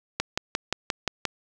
click train, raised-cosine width 0.2 ms, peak -7 dBFS, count 7, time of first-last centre 0.2-1.253 s, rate 5.7 Hz, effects none

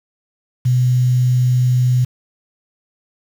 sine tone with quantisation, 125.4 Hz, B2, 27 cents sharp, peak -11 dBFS, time 0.65-2.05 s, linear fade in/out 10 ms, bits 6, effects none

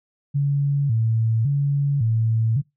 sine tone with vibrato, 126.2 Hz, B2, 38 cents sharp, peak -17 dBFS, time 0.34-2.62 s, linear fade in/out 20 ms, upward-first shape square, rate 0.9 Hz, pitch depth 200 cents each way, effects noise-tail reverb RT60 0.2 s tail -24 dB re dry

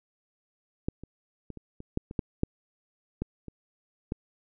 clicks, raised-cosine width 3 ms, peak -15 / -29 / -26 / -29 / -29 / -14 / -26 / -14 / -11 / -17 / -27 / -17 dBFS, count 12, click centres 0.885 / 1.036 / 1.503 / 1.573 / 1.804 / 1.974 / 2.111 / 2.192 / 2.434 / 3.22 / 3.483 / 4.121 s, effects none

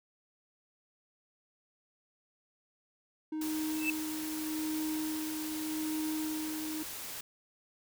triangle tone with tremolo, 311.1 Hz, D#4, in tune, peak -30 dBFS, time 3.32-6.83 s, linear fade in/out 5 ms, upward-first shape sine, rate 0.83 Hz, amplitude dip 40%
white noise, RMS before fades -42 dBFS, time 3.41-7.21 s, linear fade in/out 5 ms
triangle tone with exponential growth, 2637 Hz, E7, in tune, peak -24 dBFS, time 3.72-3.9 s, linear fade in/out 2 ms, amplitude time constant 37 ms
effects none

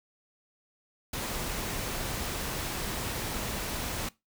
pink noise, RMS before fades -34 dBFS, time 1.13-4.09 s, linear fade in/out 5 ms, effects noise-tail reverb RT60 0.2 s tail -20 dB re dry

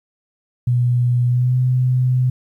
sine tone with pitch glide, 122.5 to 126.97 Hz, B2 to B2, -14 to +48 cents, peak -13 dBFS, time 0.67-2.3 s, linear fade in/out 5 ms, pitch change +62 cents, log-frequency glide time 1.28-1.57 s, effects 9-bit

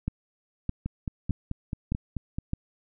two click trains, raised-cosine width 5 ms, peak -18 / -15 dBFS, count 8 / 5, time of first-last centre 0.86-2.385 / 0.08-2.534 s, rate 4.59 / 1.63 Hz, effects none

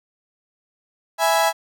35% pulse chord, E major, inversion none, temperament equal, 659.3 / 830.6 / 987.8 Hz, E5 / G#5 / B5, 0 / 0 / 0 cents, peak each -18 / -18 / -21 dBFS, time 1.18-1.53 s, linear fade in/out 50 ms, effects none

